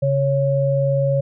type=tone pair together; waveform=sine; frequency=138.2 / 552.8 Hz; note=C#3 / C#5; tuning=-5 / -5 cents; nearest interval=2 octaves; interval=2400 cents; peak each=-18 dBFS; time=0.02-1.21 s; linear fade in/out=10 ms; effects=none